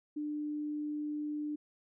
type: tone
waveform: sine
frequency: 298.4 Hz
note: D4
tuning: 28 cents sharp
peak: -34 dBFS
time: 0.16-1.56 s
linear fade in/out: 10 ms
effects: none